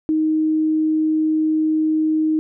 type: tone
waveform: sine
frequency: 312.6 Hz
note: D#4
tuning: 8 cents sharp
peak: -15 dBFS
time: 0.09-2.39 s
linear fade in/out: 0 ms
effects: none